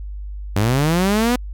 sawtooth linear sweep, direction up, 95 to 251.7 Hz, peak -11 dBFS, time 0.56-1.36 s, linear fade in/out 5 ms, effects added 50 Hz sine -27 dBFS peak until 1.53 s

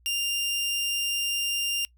sawtooth tone, 2795 Hz, F7, 1 cent sharp, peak -22 dBFS, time 0.06-1.85 s, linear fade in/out 0 ms, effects noise-tail reverb RT60 0.1 s tail -23 dB re dry + added 60 Hz sine -57 dBFS peak until 1.97 s

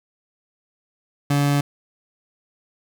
30% pulse tone, 143.1 Hz, D3, 45 cents flat, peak -14 dBFS, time 1.3-1.61 s, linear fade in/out 5 ms, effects none

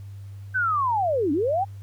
sine linear two-way sweep, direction down then up, 1555 to 268.5 to 817 Hz, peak -20 dBFS, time 0.54-1.65 s, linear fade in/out 20 ms, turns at 1.32 s, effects added 99 Hz sine -36 dBFS peak until 1.82 s + pink hiss -60 dBFS RMS until 1.82 s

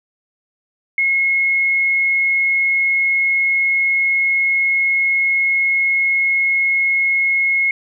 sine tone, 2168 Hz, C#7, 39 cents flat, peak -13 dBFS, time 0.98-7.71 s, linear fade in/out 2 ms, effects none

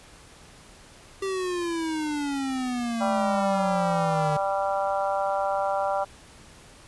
square exponential sweep, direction down, 392 to 150.2 Hz, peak -27 dBFS, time 1.22-4.37 s, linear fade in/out 5 ms
harmonic tone, 196 Hz, G3, in tune, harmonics 3 / 4 / 5 / 6 / 7, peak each -27 / -27 / -32 / -35 / -34 dBFS, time 3-6.05 s, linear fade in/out 20 ms
effects pink hiss -50 dBFS RMS until 6.87 s + resampled to 24000 Hz

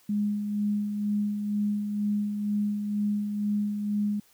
sine tone with tremolo, 207 Hz, G#3, 5 cents flat, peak -23 dBFS, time 0.09-4.2 s, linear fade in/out 5 ms, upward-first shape sine, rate 2.1 Hz, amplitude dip 45%, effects white hiss -61 dBFS RMS until 4.33 s

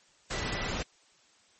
sine tone in noise, 1975.5 Hz, B6, in tune, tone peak -41 dBFS, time 0.32-0.72 s, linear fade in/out 10 ms, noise pink, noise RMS -33 dBFS, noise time 0.3-0.83 s, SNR -11 dB, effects white hiss -63 dBFS RMS until 1.59 s + MP3 32 kbps

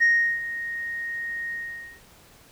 sine tone with ADSR envelope, 1864.7 Hz, A#6, in tune, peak -13 dBFS, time 0-2.01 s, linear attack 24 ms, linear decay 370 ms, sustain -15 dB, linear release 500 ms, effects tanh soft clip ceiling -13 dBFS + pink hiss -53 dBFS RMS until 2.51 s

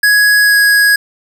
square tone with pitch glide, 1670 to 1659.4 Hz, G#6 to G#6, +9 to -2 cents, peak -7 dBFS, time 0.03-0.96 s, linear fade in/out 5 ms, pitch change -11 cents, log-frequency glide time 0.42-0.57 s, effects none

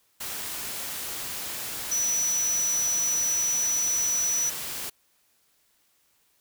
sine tone in noise, 5920 Hz, F#8, in tune, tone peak -23 dBFS, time 1.91-4.5 s, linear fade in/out 10 ms, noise white, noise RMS -34 dBFS, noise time 0.2-4.9 s, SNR +8 dB, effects white hiss -67 dBFS RMS until 6.4 s

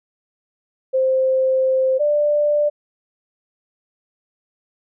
sine tone pair in turn, 523.3 / 591 Hz, C5 / D5, 0 / +11 cents, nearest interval major second, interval 211 cents, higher second, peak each -14 dBFS, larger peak neither, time 0.93-1.99 / 1.99-2.7 s, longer first, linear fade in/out 20 ms, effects none

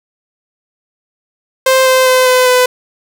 sawtooth tone with pitch steps, 523.3 / 517.9 / 512.5 / 507.2 / 502 Hz, C5 / C5 / C5 / B4 / B4, 0 / -18 / -36 / +46 / +28 cents, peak -3 dBFS, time 1.66-2.66 s, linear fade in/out 5 ms, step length 200 ms, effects none

